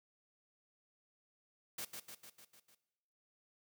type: noise with echo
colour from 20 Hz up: white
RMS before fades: -43 dBFS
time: 1.78-1.85 s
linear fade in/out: 5 ms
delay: 150 ms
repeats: 6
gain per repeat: -4 dB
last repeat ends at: 2.75 s
effects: noise-tail reverb RT60 1.0 s tail -17 dB re dry